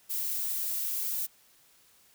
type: noise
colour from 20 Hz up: violet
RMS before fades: -32 dBFS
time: 0.09-1.27 s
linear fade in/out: 20 ms
effects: white hiss -62 dBFS RMS until 2.14 s